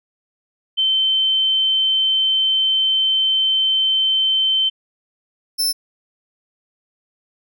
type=tone pair in turn; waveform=sine / sawtooth; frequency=3090 / 5307 Hz; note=G7 / E8; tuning=-26 / +11 cents; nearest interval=major sixth; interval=937 cents; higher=second; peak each=-14 dBFS; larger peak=neither; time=0.77-4.7 / 5.58-5.73 s; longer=first; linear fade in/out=20 ms; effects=none